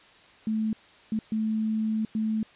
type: tone bursts at uneven times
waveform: sine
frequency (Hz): 218.4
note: A3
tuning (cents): -13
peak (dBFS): -24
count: 4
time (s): 0.47-0.73 / 1.12-1.19 / 1.32-2.05 / 2.15-2.43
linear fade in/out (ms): 2
effects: white hiss -54 dBFS RMS until 2.55 s + resampled to 8000 Hz